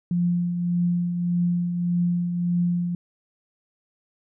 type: tone with tremolo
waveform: sine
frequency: 174.8 Hz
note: F3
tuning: 2 cents sharp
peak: -18 dBFS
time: 0.11-2.95 s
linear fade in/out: 2 ms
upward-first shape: triangle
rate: 1.7 Hz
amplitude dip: 50%
effects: none